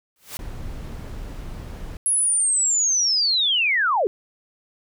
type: noise with exponential growth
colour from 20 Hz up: white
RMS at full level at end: -28 dBFS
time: 0.16-0.37 s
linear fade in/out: 1 ms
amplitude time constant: 44 ms
type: noise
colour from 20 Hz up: brown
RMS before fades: -33 dBFS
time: 0.39-1.97 s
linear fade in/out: 2 ms
type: linear sweep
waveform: sine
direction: down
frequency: 10690 to 354.8 Hz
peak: -17 dBFS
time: 2.06-4.07 s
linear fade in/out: 0 ms
effects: none